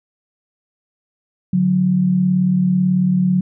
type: tone pair together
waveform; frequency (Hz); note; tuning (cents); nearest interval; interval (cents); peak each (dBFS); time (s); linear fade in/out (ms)
sine; 145.91 / 184.1; D3 / F#3; -11 / -8; major third; 403; -21 / -13; 1.53-3.41; 5
effects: none